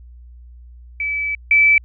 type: tone pair in turn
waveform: sine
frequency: 2301 / 2312 Hz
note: D7 / D7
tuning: -36 / -28 cents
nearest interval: unison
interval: 8 cents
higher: second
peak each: -19 / -9 dBFS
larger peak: second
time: 1-1.35 / 1.51-1.78 s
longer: first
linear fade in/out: 2 ms
effects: added 60 Hz sine -38 dBFS peak until 1.84 s